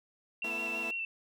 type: tone with vibrato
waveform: sine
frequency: 2700 Hz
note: E7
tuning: 41 cents sharp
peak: -33 dBFS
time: 0.42-1.05 s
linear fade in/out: 2 ms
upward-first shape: square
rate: 6.1 Hz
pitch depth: 20 cents each way
type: chord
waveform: 15% pulse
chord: A suspended second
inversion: none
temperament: equal with one note detuned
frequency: 220 / 246.9 / 334.6 Hz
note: A3 / B3 / E4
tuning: 0 / 0 / +26 cents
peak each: -38 / -39 / -37 dBFS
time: 0.44-0.91 s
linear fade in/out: 5 ms
effects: none